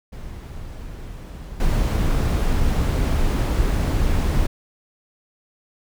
brown noise with level steps, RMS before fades -34 / -19 dBFS, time 0.12-4.47 s, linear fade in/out 10 ms, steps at 1.6 s, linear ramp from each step 2 ms, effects none

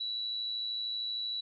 sine tone with amplitude modulation, 3931 Hz, B7, 9 cents flat, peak -31 dBFS, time 0-1.41 s, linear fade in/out 10 ms, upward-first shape sine, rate 113 Hz, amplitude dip 40%, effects none

